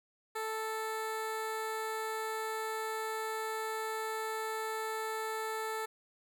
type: tone with notch filter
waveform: 15% pulse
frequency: 440 Hz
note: A4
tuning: in tune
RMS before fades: -37 dBFS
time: 0.35-5.86 s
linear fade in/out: 10 ms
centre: 5200 Hz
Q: 1.9
effects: none